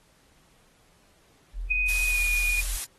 sine tone, 41.74 Hz, E1, 22 cents sharp, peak -29 dBFS, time 1.53-2.79 s, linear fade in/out 50 ms
sine tone with pitch glide, 2496 to 2449 Hz, D#7 to D#7, +5 to -28 cents, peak -23 dBFS, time 1.7-2.61 s, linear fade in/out 10 ms, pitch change -33 cents, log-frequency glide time 2.06-2.2 s
blue noise, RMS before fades -30 dBFS, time 1.88-2.85 s, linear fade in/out 10 ms
effects pink hiss -62 dBFS RMS until 2.98 s + AAC 32 kbps

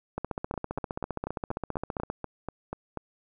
two click trains, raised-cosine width 1 ms, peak -19 / -17 dBFS, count 11 / 30, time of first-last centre 0.54-2.973 / 0.18-2.101 s, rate 4.11 / 15.1 Hz, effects none

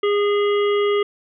harmonic tone, 410 Hz, G#4, 22 cents flat, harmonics 1 / 3 / 5 / 7 / 8, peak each -16 / -26 / -30 / -33 / -34 dBFS, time 0.03-1.03 s, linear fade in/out 5 ms, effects none

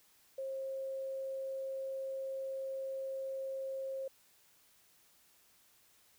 sine tone, 535 Hz, C5, 38 cents sharp, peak -37 dBFS, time 0.38-4.08 s, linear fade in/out 5 ms, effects white hiss -67 dBFS RMS until 6.18 s

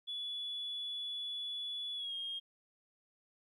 sine tone with pitch glide, 3420 to 3239 Hz, A7 to G#7, -50 to -44 cents, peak -37 dBFS, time 0.07-2.4 s, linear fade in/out 20 ms, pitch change -94 cents, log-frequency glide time 1.95-2.14 s, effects tanh soft clip ceiling -33 dBFS + 13-bit

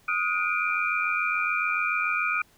sine tone cluster, 1256 / 1441 / 2347 / 2434 Hz, D#6 / F#6 / D7 / D#7, +16 / -46 / -2 / -39 cents, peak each -29 dBFS, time 0.08-2.42 s, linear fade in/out 5 ms, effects pink hiss -60 dBFS RMS until 2.57 s

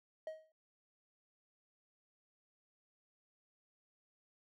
triangle tone with exponential decay, 631 Hz, D#5, 24 cents sharp, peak -36 dBFS, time 0.27-0.52 s, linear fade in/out 2 ms, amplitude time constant 54 ms, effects none

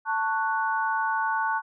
sine chord, F# minor, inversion first, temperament just, 888 / 1110 / 1480 Hz, A5 / C#6 / F#6, +16 / +2 / 0 cents, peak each -26 / -30 / -28 dBFS, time 0.05-1.62 s, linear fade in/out 50 ms, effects none

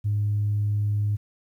sine tone, 103.83 Hz, G#2, in tune, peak -20 dBFS, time 0.04-1.17 s, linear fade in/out 20 ms, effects tanh soft clip ceiling -17 dBFS + 10-bit

